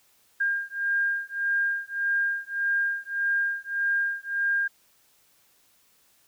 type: beating tone pair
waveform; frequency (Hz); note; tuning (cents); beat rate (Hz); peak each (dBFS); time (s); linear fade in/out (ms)
sine; 1607 / 1608.7; G6 / G6; +43 / +44; 1.7; -27; 0.4-4.68; 10
effects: white hiss -63 dBFS RMS until 6.27 s